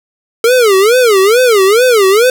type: tone with vibrato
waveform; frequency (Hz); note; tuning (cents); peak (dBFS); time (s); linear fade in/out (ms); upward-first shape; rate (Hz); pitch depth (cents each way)
square; 440; A4; 0; -6; 0.44-2.3; 2; sine; 2.3; 260
effects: none